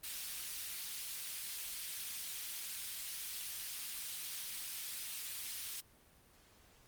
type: high-pass noise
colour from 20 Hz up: pink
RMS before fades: -43 dBFS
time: 0.03-5.81 s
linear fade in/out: 10 ms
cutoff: 3200 Hz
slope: 12 dB/octave
effects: pink hiss -65 dBFS RMS until 6.87 s + Opus 32 kbps